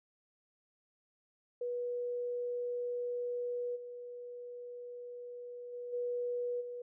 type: tone with level steps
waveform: sine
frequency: 486.8 Hz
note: B4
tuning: 25 cents flat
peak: -34 / -43 / -40 / -33 / -40 dBFS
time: 1.61-6.82 s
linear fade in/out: 5 ms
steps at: 3.75 / 5.72 / 5.92 / 6.6 s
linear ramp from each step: 20 ms
effects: none